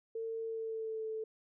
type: tone with pitch glide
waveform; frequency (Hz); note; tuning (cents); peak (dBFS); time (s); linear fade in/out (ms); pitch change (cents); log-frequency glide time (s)
sine; 451.3 to 439.5; A4 to A4; +44 to -2; -36; 0.15-1.24; 5; -46; 0.44-1.06
effects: none